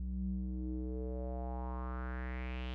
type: tone with low-pass filter sweep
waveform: square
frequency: 62.7 Hz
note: B1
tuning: 27 cents sharp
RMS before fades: -39 dBFS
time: 0-2.74 s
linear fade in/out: 0 ms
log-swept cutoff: 140 to 3200 Hz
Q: 4
effects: none